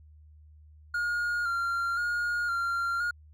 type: tone with vibrato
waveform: triangle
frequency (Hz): 1406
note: F6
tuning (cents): +11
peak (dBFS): -25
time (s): 0.94-3.11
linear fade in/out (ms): 5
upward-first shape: square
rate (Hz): 0.97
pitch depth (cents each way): 28
effects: added 76 Hz sine -51 dBFS peak until 3.33 s